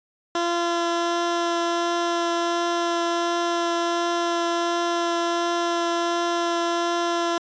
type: tone with vibrato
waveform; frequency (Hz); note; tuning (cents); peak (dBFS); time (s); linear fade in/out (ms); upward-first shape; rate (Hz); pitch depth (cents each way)
15% pulse; 342; F4; -36; -15; 0.35-7.38; 2; triangle; 1.4; 9
effects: resampled to 16000 Hz